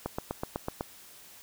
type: click train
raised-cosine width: 1 ms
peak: -17 dBFS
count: 7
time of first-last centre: 0.06-0.809 s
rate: 8.01 Hz
effects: white hiss -52 dBFS RMS until 1.42 s